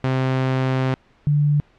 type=tone pair in turn; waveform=sawtooth / sine; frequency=130.81 / 146.83 Hz; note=C3 / D3; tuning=0 / 0 cents; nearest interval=major second; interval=200 cents; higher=second; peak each=-14 dBFS; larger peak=neither; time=0.04-0.94 / 1.27-1.6 s; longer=first; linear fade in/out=0 ms; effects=pink hiss -56 dBFS RMS until 1.78 s + low-pass 3000 Hz 12 dB/octave